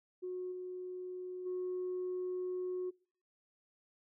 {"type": "tone with level steps", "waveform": "sine", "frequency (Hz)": 365.1, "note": "F#4", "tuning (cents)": -23, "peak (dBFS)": [-37, -40, -34], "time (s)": [0.22, 2.91], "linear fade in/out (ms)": 20, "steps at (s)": [0.51, 1.45], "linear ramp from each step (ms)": 20, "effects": ["noise-tail reverb RT60 0.5 s tail -26 dB re dry", "tanh soft clip ceiling -32 dBFS"]}